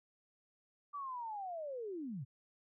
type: linear sweep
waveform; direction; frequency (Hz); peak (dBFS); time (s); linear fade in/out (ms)
sine; down; 1174.7 to 113.2; -40; 0.93-2.25; 20
effects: none